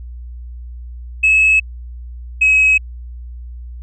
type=tone pair in turn; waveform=sine; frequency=2585 / 2555 Hz; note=E7 / D#7; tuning=-34 / +45 cents; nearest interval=unison; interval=21 cents; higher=first; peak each=-7 dBFS; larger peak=neither; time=1.23-1.6 / 2.41-2.78 s; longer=neither; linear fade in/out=10 ms; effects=tanh soft clip ceiling -5 dBFS + added 60 Hz sine -28 dBFS peak until 3.82 s